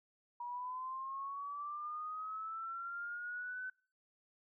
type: linear sweep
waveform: sine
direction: up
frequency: 956 to 1519 Hz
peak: -40 dBFS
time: 0.4-3.7 s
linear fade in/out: 5 ms
effects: noise-tail reverb RT60 0.4 s tail -22 dB re dry